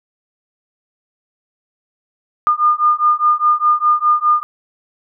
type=beating tone pair; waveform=sine; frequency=1211 / 1215.9 Hz; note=D#6 / D#6; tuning=-47 / -40 cents; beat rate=4.9 Hz; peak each=-14 dBFS; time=2.47-4.43 s; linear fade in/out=0 ms; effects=none